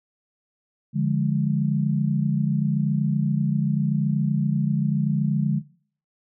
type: chord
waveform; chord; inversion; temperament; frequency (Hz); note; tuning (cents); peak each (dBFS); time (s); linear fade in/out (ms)
sine; D diminished; none; equal; 146.83 / 174.61 / 207.7; D3 / F3 / Ab3; 0 / 0 / 0; -22 / -26 / -24; 0.93-5.62; 50
effects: noise-tail reverb RT60 0.5 s tail -21 dB re dry